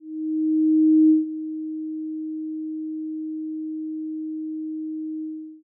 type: tone with ADSR envelope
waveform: sine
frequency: 313 Hz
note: D#4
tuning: 10 cents sharp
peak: -11 dBFS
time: 0-5.63 s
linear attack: 1100 ms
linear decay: 150 ms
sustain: -16 dB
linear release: 400 ms
effects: none